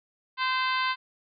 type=harmonic tone with a mistuned harmonic; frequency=516 Hz; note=C5; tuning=24 cents flat; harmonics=2 / 3 / 4 / 5 / 6 / 7 / 8 / 9; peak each=-27 / -31 / -33 / -35 / -37 / -38 / -39 / -40 dBFS; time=0.37-0.96 s; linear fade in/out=50 ms; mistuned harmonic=5; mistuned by=+28 cents; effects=none